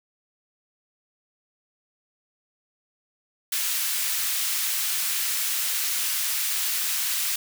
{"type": "high-pass noise", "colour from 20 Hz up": "white", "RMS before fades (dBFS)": -26, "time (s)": [3.52, 7.36], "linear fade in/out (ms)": 5, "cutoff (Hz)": 1600, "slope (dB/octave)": 12, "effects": []}